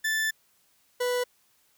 40% pulse tone pair in turn, 1758 / 493.3 Hz, A6 / B4, -2 / -2 cents, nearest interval octave + minor seventh, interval 2200 cents, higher first, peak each -24 dBFS, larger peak neither, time 0.04-0.31 / 1-1.24 s, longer first, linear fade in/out 10 ms, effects white hiss -66 dBFS RMS until 1.77 s

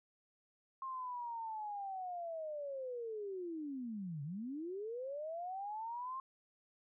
sine linear two-way sweep, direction down then up, 1070 to 136.9 to 1070 Hz, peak -40 dBFS, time 0.82-6.2 s, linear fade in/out 2 ms, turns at 4.23 s, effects none

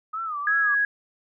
sine tone with vibrato, 1245 Hz, D#6, 1 cent sharp, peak -27 dBFS, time 0.13-0.75 s, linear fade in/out 10 ms, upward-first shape sine, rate 2.8 Hz, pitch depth 140 cents each way
sine tone, 1661.2 Hz, G#6, in tune, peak -19 dBFS, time 0.47-0.85 s, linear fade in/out 2 ms
effects none

